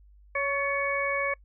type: harmonic tone with a mistuned harmonic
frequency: 558 Hz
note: C#5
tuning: 11 cents sharp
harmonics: 1 / 2 / 3 / 4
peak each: -30 / -32 / -33 / -29 dBFS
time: 0.35-1.34 s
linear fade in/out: 5 ms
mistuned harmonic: 3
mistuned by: +50 cents
effects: noise-tail reverb RT60 0.1 s tail -26 dB re dry + added 50 Hz sine -52 dBFS peak until 1.44 s